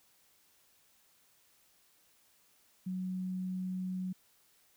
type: tone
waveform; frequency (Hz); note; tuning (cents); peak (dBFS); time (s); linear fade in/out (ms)
sine; 185; F#3; 0; -34; 2.86-4.13; 10
effects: white hiss -68 dBFS RMS until 4.76 s